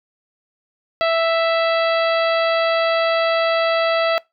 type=harmonic tone; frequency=660 Hz; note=E5; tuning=2 cents sharp; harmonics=1 / 2 / 3 / 4 / 5 / 6 / 7; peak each=-16 / -22 / -26 / -28 / -30 / -32 / -33 dBFS; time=1.01-4.18 s; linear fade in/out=0 ms; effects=noise-tail reverb RT60 0.2 s tail -24 dB re dry